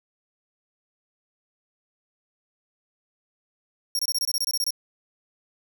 sawtooth tone bursts, 5570 Hz, F8, 5 cents flat, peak -20 dBFS, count 12, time 3.95-4.706 s, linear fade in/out 2 ms, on 41 ms, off 24 ms, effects none

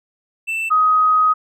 triangle / sine tone pair in turn, 2663 / 1256.8 Hz, E7 / D#6, +17 / +17 cents, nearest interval octave + minor second, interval 1300 cents, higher first, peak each -18 / -11 dBFS, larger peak second, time 0.47-0.7 / 0.7-1.34 s, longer second, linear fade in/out 20 ms, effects none

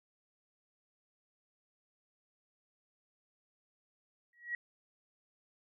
sine tone with exponential growth, 1912 Hz, A#6, 43 cents sharp, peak -31 dBFS, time 4.33-4.55 s, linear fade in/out 2 ms, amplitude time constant 47 ms, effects none

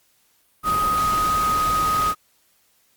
sine tone in noise, 1252 Hz, D#6, 10 cents sharp, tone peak -18 dBFS, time 0.63-2.15 s, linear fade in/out 50 ms, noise pink, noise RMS -29 dBFS, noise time 0.63-2.15 s, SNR +8 dB, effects white hiss -62 dBFS RMS until 2.96 s + Opus 48 kbps

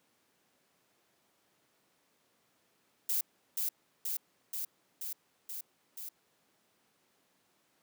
violet noise with echo, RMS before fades -31 dBFS, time 3.09-3.21 s, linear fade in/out 5 ms, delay 480 ms, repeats 6, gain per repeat -2 dB, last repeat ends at 6.09 s, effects pink hiss -72 dBFS RMS until 7.82 s + high-pass 200 Hz 12 dB/octave

